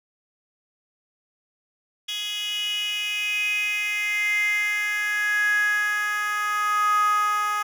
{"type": "tone with high-pass filter sweep", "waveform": "10% pulse", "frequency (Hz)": 417.5, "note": "G#4", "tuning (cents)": 9, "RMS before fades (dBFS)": -24, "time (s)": [2.08, 7.63], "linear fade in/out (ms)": 10, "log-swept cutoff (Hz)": [3300, 1100], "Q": 8.8, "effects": []}